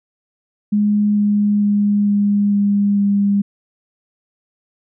sine tone with pitch steps, 207.7 / 206.4 / 205.1 / 203.8 / 202.5 / 201.2 Hz, G#3 / G#3 / G#3 / G#3 / G#3 / G3, 0 / -10 / -21 / -32 / -43 / +45 cents, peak -12 dBFS, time 0.72-3.42 s, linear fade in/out 10 ms, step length 450 ms, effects none

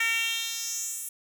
10% pulse tone with high-pass filter sweep, 456.7 Hz, A#4, 36 cents flat, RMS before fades -30 dBFS, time 0-1.09 s, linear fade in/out 5 ms, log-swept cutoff 2000 to 10000 Hz, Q 2.9, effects none

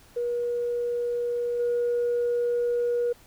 sine tone with level steps, 480 Hz, B4, 49 cents flat, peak -24 / -21 dBFS, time 0.16-3.13 s, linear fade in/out 10 ms, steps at 1.59 s, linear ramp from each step 10 ms, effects tanh soft clip ceiling -19 dBFS + pink hiss -55 dBFS RMS until 3.26 s

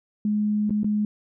sine tone with dropouts, 210 Hz, G#3, 19 cents sharp, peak -20 dBFS, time 0.25-1.05 s, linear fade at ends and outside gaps 2 ms, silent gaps 0.696-0.706 / 0.833-0.844 s, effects none

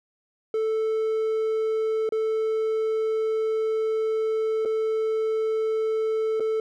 triangle tone with dropouts, 440 Hz, A4, in tune, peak -20 dBFS, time 0.54-6.6 s, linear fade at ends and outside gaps 2 ms, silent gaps 2.091-2.122 / 4.651-4.656 / 6.398-6.404 s, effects none

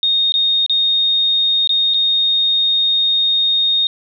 sine tone with dropouts, 3700 Hz, A#7, 14 cents flat, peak -12 dBFS, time 0.03-3.87 s, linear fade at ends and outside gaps 1 ms, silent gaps 0.321-0.34 / 0.663-0.696 / 1.674-1.693 / 1.938-1.943 s, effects none

